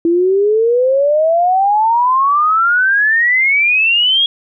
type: exponential sweep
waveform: sine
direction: up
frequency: 330.7 to 3322 Hz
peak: -9 dBFS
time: 0.05-4.26 s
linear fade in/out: 2 ms
effects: none